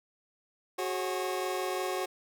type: chord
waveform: 25% pulse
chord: F# suspended second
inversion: none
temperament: equal with one note detuned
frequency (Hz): 370 / 415.3 / 543.3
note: F#4 / G#4 / C#5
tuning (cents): 0 / 0 / -35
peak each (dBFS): -29 / -35 / -33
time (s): 0.78-2.06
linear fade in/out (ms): 10
effects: none